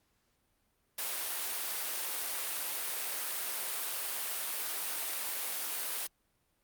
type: high-pass noise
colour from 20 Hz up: white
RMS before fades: -36 dBFS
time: 0.98-6.07 s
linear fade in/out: 5 ms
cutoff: 450 Hz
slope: 12 dB/octave
effects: pink hiss -75 dBFS RMS until 6.63 s + Opus 48 kbps